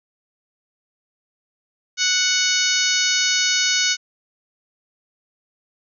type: harmonic tone with a mistuned harmonic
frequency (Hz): 740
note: F#5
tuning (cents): 0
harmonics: 2 / 3 / 4 / 5 / 6 / 7 / 8 / 9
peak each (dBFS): -25 / -25 / -25 / -25 / -25 / -25 / -25 / -25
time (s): 1.97-3.97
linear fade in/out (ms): 50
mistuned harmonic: 9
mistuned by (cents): -18
effects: none